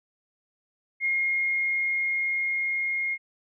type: tone with level ramp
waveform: sine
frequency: 2141 Hz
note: C7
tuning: 39 cents sharp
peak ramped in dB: -22 to -25 dBFS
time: 1-3.18 s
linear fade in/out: 50 ms
effects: none